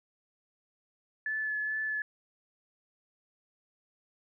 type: tone with vibrato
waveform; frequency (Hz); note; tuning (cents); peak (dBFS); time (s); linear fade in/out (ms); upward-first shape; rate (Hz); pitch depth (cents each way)
sine; 1728; A6; -32; -30; 1.26-2.02; 2; sine; 2.3; 15
effects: none